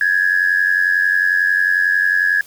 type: tone with amplitude modulation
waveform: sine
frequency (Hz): 1680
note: G#6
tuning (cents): +19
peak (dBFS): -8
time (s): 0.01-2.41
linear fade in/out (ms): 2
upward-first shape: sine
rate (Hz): 91.1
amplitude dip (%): 80
effects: tanh soft clip ceiling -6 dBFS + white hiss -44 dBFS RMS until 2.46 s